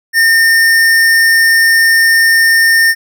sine tone with hard clipping, 1817 Hz, A#6, 45 cents flat, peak -7 dBFS, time 0.13-2.95 s, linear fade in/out 50 ms, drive 18 dB, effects none

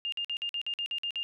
sine tone bursts, 2813 Hz, F7, 12 cents sharp, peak -30 dBFS, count 10, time 0.05-1.23 s, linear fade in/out 0 ms, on 73 ms, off 50 ms, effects none

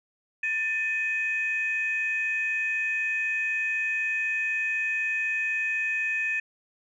sine tone pair together, 1778 / 2514 Hz, A6 / D#7, +18 / +17 cents, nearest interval tritone, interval 599 cents, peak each -28 / -26 dBFS, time 0.43-6.4 s, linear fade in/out 5 ms, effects tanh soft clip ceiling -18 dBFS

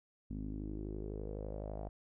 sawtooth tone with low-pass filter sweep, 51.91 Hz, G#1, in tune, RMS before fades -42 dBFS, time 0.3-1.89 s, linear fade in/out 5 ms, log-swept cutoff 240 to 700 Hz, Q 4.6, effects none

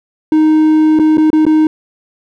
triangle tone with dropouts, 311.1 Hz, D#4, in tune, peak -4 dBFS, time 0.32-1.67 s, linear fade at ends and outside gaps 2 ms, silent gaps 0.99-0.996 / 1.172-1.18 / 1.303-1.33 / 1.453-1.465 s, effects none

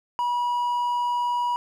triangle tone, 969 Hz, B5, 33 cents flat, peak -20 dBFS, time 0.19-1.56 s, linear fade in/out 0 ms, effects none

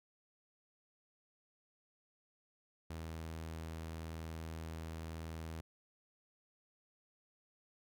sawtooth tone, 80.9 Hz, E2, 32 cents flat, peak -39 dBFS, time 2.9-5.61 s, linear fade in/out 5 ms, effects none

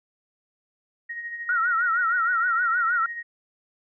sine tone with tremolo, 1876 Hz, A#6, 11 cents sharp, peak -29 dBFS, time 1.09-3.23 s, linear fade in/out 10 ms, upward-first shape sine, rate 13 Hz, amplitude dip 50%
sine tone with vibrato, 1396.9 Hz, F6, in tune, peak -20 dBFS, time 1.49-3.06 s, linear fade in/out 2 ms, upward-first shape triangle, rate 6.4 Hz, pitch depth 130 cents each way
effects none

